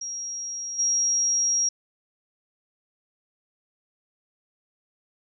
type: tone with level steps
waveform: sine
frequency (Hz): 5640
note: F8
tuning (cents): +16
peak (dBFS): -30 / -20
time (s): 0.01-1.69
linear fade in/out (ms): 5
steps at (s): 0.78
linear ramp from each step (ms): 20
effects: none